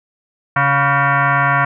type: tone with frequency modulation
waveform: sine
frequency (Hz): 138.59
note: C#3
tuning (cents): 0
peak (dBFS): -11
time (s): 0.56-1.65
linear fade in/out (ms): 5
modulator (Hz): 421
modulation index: 4.1
effects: none